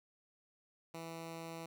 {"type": "tone", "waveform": "10% pulse", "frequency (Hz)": 164.81, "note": "E3", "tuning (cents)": 0, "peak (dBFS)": -36, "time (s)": [0.94, 1.66], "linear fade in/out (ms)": 5, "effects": []}